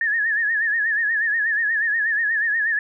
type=tone with vibrato; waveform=sine; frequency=1760 Hz; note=A6; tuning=in tune; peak=-18 dBFS; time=0.01-2.79 s; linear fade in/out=2 ms; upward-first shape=sine; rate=8.3 Hz; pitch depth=99 cents each way; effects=none